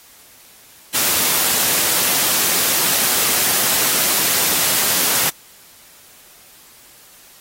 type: high-pass noise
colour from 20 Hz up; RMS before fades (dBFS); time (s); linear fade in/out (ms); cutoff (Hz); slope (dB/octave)
white; -17; 0.94-5.3; 10; 120; 12
effects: white hiss -46 dBFS RMS until 7.4 s + AAC 48 kbps